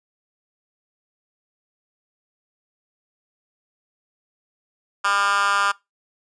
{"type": "tone with high-pass filter", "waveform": "10% pulse", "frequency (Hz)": 200.6, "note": "G3", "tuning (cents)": 40, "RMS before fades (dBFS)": -20, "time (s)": [5.04, 5.72], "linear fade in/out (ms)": 10, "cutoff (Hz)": 1300, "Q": 3.9, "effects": ["noise-tail reverb RT60 0.2 s tail -22 dB re dry", "resampled to 22050 Hz"]}